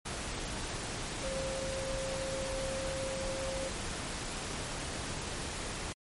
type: tone in noise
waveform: sine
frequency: 534 Hz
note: C5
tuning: 35 cents sharp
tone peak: -36 dBFS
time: 1.23-3.69 s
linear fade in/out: 10 ms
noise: pink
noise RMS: -38 dBFS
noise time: 0.05-5.93 s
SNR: -1 dB
effects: MP3 48 kbps